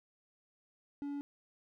triangle tone, 285.1 Hz, C#4, 49 cents sharp, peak -35 dBFS, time 1.02-1.21 s, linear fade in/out 0 ms, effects none

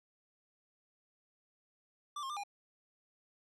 square tone with pitch steps, 1173 / 1071 / 1194 / 810 Hz, D6 / C6 / D6 / G#5, -2 / +40 / +28 / -43 cents, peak -39 dBFS, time 2.16-2.436 s, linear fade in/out 5 ms, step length 69 ms, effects low-pass 8000 Hz 12 dB/octave

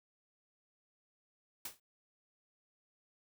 white noise with exponential decay, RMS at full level -38 dBFS, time 1.65-1.8 s, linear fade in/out 5 ms, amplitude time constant 31 ms, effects none

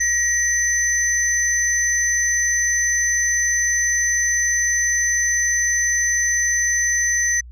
sine tone pair together, 1899 / 6066 Hz, A#6 / F#8, +32 / +42 cents, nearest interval octave + minor sixth, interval 2010 cents, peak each -18 dBFS, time 0-7.41 s, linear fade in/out 10 ms, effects tanh soft clip ceiling -11 dBFS + added 60 Hz sine -36 dBFS peak until 7.51 s

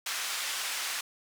pink band-pass noise, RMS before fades -34 dBFS, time 0.06-1.01 s, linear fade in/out 5 ms, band 1500 to 11000 Hz, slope 12 dB/octave, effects none

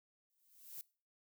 violet noise with exponential growth, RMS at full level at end -45 dBFS, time 0.3-0.81 s, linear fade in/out 0 ms, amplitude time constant 110 ms, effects noise-tail reverb RT60 0.4 s tail -22 dB re dry

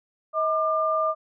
sine tone pair together, 635 / 1198.7 Hz, D#5 / D6, +35 / +35 cents, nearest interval major seventh, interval 1100 cents, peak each -24 / -23 dBFS, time 0.33-1.15 s, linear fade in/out 50 ms, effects none

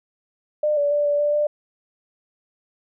sine tone with pitch steps, 602 / 577 / 586 / 581 / 588 / 594 Hz, D5 / D5 / D5 / D5 / D5 / D5, +43 / -31 / -4 / -19 / +2 / +20 cents, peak -17 dBFS, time 0.63-1.47 s, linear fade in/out 5 ms, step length 140 ms, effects none

